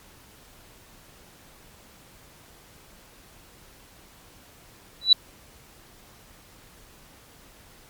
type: tone with exponential growth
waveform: sine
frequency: 3951 Hz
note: B7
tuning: in tune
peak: -7 dBFS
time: 5.01-5.13 s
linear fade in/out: 5 ms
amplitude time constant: 25 ms
effects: pink hiss -52 dBFS RMS until 7.89 s + MP3 96 kbps